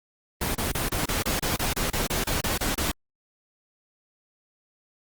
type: noise bursts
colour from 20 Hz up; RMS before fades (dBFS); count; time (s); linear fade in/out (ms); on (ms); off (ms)
pink; -26; 15; 0.41-2.916; 5; 140; 29
effects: Opus 24 kbps